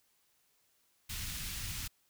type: band-stop noise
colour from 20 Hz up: pink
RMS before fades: -40 dBFS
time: 1.09-1.88 s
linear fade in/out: 10 ms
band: 120 to 2200 Hz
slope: 12 dB/octave
effects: white hiss -73 dBFS RMS until 2.09 s